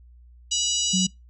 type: harmonic tone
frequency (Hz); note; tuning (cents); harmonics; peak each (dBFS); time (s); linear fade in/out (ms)
974; B5; -24; 3 / 4 / 5 / 6 / 7 / 8; -26 / -30 / -32 / -29 / -29 / -31; 0.51-1.07; 10
type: tone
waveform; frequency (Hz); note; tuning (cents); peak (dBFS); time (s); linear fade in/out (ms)
sine; 185; F#3; 0; -21; 0.93-1.07; 10
effects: noise-tail reverb RT60 0.2 s tail -25 dB re dry + added 60 Hz sine -47 dBFS peak until 1.29 s